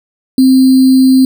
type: tone with sample-and-hold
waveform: sine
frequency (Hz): 261.6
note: C4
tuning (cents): 0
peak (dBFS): -3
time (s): 0.38-1.25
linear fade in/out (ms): 2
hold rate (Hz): 4410
effects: none